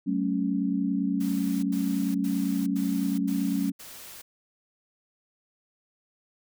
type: chord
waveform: sine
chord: F# minor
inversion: none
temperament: equal with one note detuned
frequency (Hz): 189.65 / 220 / 277.2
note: F#3 / A3 / C#4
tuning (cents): +43 / 0 / 0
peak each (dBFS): -28 / -30 / -27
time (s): 0.06-3.72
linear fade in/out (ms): 20
type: noise bursts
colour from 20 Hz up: white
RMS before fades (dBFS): -44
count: 6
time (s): 1.2-4.22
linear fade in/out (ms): 10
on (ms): 430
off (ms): 88
effects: none